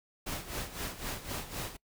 pink noise with tremolo, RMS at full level -36 dBFS, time 0.26-1.77 s, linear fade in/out 10 ms, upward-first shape sine, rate 3.9 Hz, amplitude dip 75%, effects noise-tail reverb RT60 0.1 s tail -24 dB re dry

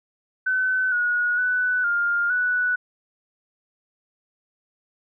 sine tone with pitch steps, 1516 / 1453 / 1492 / 1406 / 1480 Hz, F#6 / F#6 / F#6 / F6 / F#6, +42 / -32 / +14 / +11 / 0 cents, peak -19 dBFS, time 0.46-2.76 s, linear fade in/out 10 ms, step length 460 ms, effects none

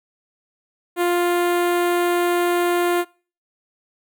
sawtooth tone with notch filter, 350.3 Hz, F4, 5 cents sharp, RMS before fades -19 dBFS, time 0.96-3.05 s, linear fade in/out 50 ms, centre 5300 Hz, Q 0.87, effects noise-tail reverb RT60 0.4 s tail -23 dB re dry

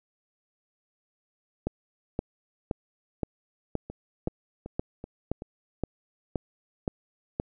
two click trains, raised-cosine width 2 ms, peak -24 / -14 dBFS, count 5 / 12, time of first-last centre 3.9-5.421 / 1.67-7.399 s, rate 2.63 / 1.92 Hz, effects none

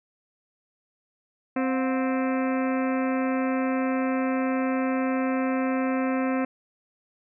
harmonic tone with a mistuned harmonic, 261.6 Hz, C4, in tune, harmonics 1 / 2 / 3 / 4 / 5 / 6 / 7 / 8 / 9 / 10, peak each -24 / -30 / -34 / -36 / -38 / -40 / -41 / -42 / -43 / -44 dBFS, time 1.56-6.45 s, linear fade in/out 5 ms, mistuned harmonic 3, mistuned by -140 cents, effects none

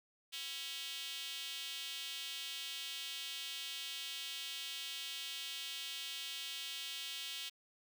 square tone with high-pass filter, 150 Hz, D3, 37 cents sharp, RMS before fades -44 dBFS, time 0.32-7.5 s, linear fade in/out 20 ms, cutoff 3200 Hz, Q 2.9, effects none

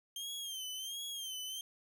sawtooth tone with vibrato, 3166 Hz, G7, 17 cents sharp, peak -37 dBFS, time 0.16-1.61 s, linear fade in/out 2 ms, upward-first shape sine, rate 1.4 Hz, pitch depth 90 cents each way, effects none

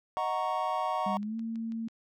triangle chord, D# minor seventh, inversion none, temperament equal, 622.3 / 740 / 932.3 / 1108.7 Hz, D#5 / F#5 / A#5 / C#6, 0 / 0 / 0 / 0 cents, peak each -34 / -31 / -32 / -32 dBFS, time 0.17-1.17 s, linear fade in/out 0 ms
sine tone with pitch glide, 199.6 to 226.6 Hz, G3 to A#3, +32 to -49 cents, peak -32 dBFS, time 1.06-1.88 s, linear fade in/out 5 ms, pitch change +219 cents, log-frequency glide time 1.16-1.37 s
click train, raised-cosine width 0.2 ms, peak -38 dBFS, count 5, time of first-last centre 1.23-1.885 s, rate 6.11 Hz
effects none

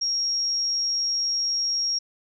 sine tone, 5588 Hz, F8, in tune, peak -22 dBFS, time 0.01-1.99 s, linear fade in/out 10 ms, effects none

